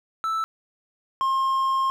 triangle tone pair in turn, 1318.5 / 1066.8 Hz, E6 / C6, 0 / +33 cents, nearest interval major third, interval 367 cents, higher first, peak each -21 / -18 dBFS, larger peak second, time 0.24-0.44 / 1.21-1.9 s, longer second, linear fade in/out 0 ms, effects none

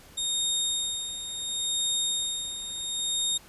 25% pulse tone with tremolo, 3700 Hz, A#7, 14 cents flat, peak -21 dBFS, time 0.17-3.38 s, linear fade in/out 10 ms, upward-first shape sine, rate 0.71 Hz, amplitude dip 65%, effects pink hiss -52 dBFS RMS until 3.48 s + resampled to 32000 Hz

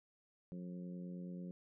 harmonic tone, 89.4 Hz, F2, 41 cents sharp, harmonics 2 / 3 / 4 / 5 / 6, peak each -44 / -55 / -57 / -60 / -59 dBFS, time 0.52-1.51 s, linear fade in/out 0 ms, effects none

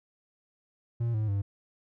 triangle tone with pitch steps, 117.3 / 108.19 / 99.78 Hz, A#2 / A2 / G2, +11 / -29 / +31 cents, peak -24 dBFS, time 1-1.42 s, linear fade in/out 10 ms, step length 140 ms, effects none

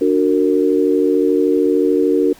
sine chord, D augmented, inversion none, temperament just, 293.7 / 367.1 / 458.9 Hz, D4 / F#4 / A#4, 0 / -14 / -27 cents, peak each -16 dBFS, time 0.01-2.33 s, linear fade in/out 5 ms, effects pink hiss -45 dBFS RMS until 2.39 s

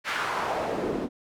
pink noise with band-pass filter sweep, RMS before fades -29 dBFS, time 0.04-1.09 s, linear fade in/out 50 ms, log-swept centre 1900 to 270 Hz, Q 1.6, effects none

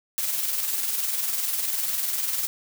blue noise with tremolo, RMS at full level -25 dBFS, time 0.18-2.47 s, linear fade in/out 0 ms, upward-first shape square, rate 20 Hz, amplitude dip 40%, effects none

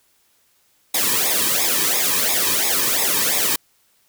white noise with flanger, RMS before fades -19 dBFS, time 0.94-3.56 s, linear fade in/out 5 ms, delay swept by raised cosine 0.67 to 1.46 ms, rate 2.9 Hz, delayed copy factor -0.9, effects white hiss -61 dBFS RMS until 4.08 s

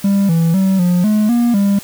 triangle tone with pitch steps, 198.5 / 165.2 / 191.4 / 177.5 / 212.5 / 238.4 / 199.8 Hz, G3 / E3 / G3 / F3 / G#3 / A#3 / G3, +22 / +4 / -41 / +28 / +40 / +39 / +33 cents, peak -8 dBFS, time 0.04-1.79 s, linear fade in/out 5 ms, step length 250 ms, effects white hiss -35 dBFS RMS until 1.83 s

